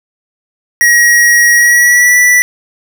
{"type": "tone with pitch glide", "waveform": "square", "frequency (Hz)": [1900, 1965.9], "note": ["A#6", "B6"], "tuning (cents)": [33, -8], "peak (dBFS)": -5, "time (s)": [0.81, 2.42], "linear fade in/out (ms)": 0, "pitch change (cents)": 59, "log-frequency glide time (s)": [1.56, 2.19], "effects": []}